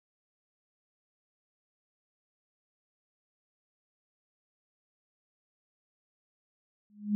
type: tone with exponential growth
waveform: sine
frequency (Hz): 207.7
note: G#3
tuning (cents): 0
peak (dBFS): -22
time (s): 6.9-7.15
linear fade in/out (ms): 0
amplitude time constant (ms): 53
effects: none